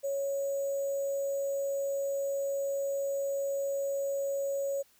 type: tone with sample-and-hold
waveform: sine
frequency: 554.4 Hz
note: C#5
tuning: in tune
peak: -29 dBFS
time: 0.03-4.83 s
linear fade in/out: 20 ms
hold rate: 7350 Hz
effects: white hiss -65 dBFS RMS until 4.99 s